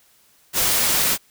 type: noise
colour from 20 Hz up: white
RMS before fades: -19 dBFS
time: 0.53-1.18 s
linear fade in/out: 50 ms
effects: white hiss -57 dBFS RMS until 1.3 s